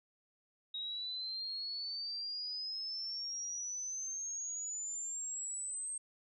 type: exponential sweep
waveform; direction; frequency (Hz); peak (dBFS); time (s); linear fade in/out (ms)
sine; up; 3785 to 8400; -38; 0.74-5.98; 5
effects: none